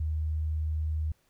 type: tone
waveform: sine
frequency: 77.78 Hz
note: D#2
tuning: in tune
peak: -27 dBFS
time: 0-1.12 s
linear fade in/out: 5 ms
effects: pink hiss -70 dBFS RMS until 1.29 s